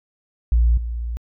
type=tone with level steps; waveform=sine; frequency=58.27 Hz; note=A#1; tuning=in tune; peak=-11 / -23 dBFS; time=0.52-1.17 s; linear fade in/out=0 ms; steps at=0.77 s; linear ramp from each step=5 ms; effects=tanh soft clip ceiling -9 dBFS